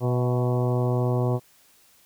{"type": "harmonic tone with a mistuned harmonic", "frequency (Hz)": 123.47, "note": "B2", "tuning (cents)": 0, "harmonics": [1, 2, 3, 4, 5, 6, 7, 8, 9], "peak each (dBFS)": [-22, -31, -29, -31, -33, -37, -39, -40, -41], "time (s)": [0, 1.4], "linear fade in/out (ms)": 50, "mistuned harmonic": 5, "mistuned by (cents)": 37, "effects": ["white hiss -58 dBFS RMS until 2.05 s"]}